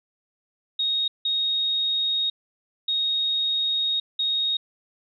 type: tone bursts at uneven times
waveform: sine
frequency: 3740 Hz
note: A#7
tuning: 5 cents sharp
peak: -21 dBFS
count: 4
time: 0.79-1.08 / 1.25-2.3 / 2.88-4 / 4.19-4.57 s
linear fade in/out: 5 ms
effects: none